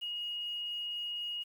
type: tone with quantisation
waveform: sine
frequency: 2876 Hz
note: F#7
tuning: 50 cents flat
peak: -35 dBFS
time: 0.01-1.44 s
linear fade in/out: 20 ms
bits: 10
effects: none